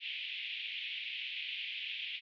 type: band-pass noise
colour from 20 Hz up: white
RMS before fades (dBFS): -41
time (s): 0-2.21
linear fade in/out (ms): 50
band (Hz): 2300 to 3300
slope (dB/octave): 48
effects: none